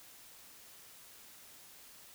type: silence
effects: white hiss -56 dBFS RMS until 2.14 s